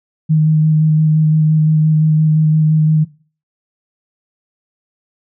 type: tone with vibrato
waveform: sine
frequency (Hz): 155.56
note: D#3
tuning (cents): 0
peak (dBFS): -8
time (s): 0.29-3.05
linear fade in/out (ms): 20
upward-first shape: square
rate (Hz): 5.8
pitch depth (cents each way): 11
effects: noise-tail reverb RT60 0.4 s tail -20 dB re dry